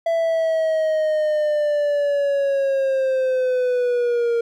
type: linear sweep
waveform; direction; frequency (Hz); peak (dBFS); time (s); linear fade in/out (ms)
triangle; down; 667 to 465.1; -15; 0.06-4.41; 5
effects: none